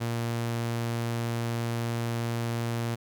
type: tone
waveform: sawtooth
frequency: 116.9 Hz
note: A#2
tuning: 5 cents sharp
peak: -24 dBFS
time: 0-2.96 s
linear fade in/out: 20 ms
effects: none